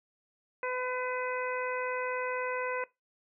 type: harmonic tone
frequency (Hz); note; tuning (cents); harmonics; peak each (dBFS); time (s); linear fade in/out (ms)
504; B4; +35; 1 / 2 / 3 / 4 / 5; -34 / -37 / -39 / -40 / -41; 0.63-2.84; 2
effects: noise-tail reverb RT60 0.2 s tail -20 dB re dry